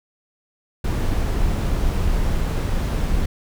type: noise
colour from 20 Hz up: brown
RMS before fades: -20 dBFS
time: 0.84-3.26 s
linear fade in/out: 5 ms
effects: none